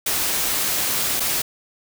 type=noise with dropouts; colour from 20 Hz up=white; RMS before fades=-22 dBFS; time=0.06-1.42 s; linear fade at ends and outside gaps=5 ms; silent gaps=1.198-1.202 s; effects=none